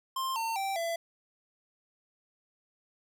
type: tone with pitch steps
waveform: square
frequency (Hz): 1053 / 906.2 / 779.8 / 671.1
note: C6 / A#5 / G5 / E5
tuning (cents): +11 / -49 / -9 / +31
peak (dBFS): -31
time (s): 0.16-0.96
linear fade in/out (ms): 5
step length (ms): 200
effects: none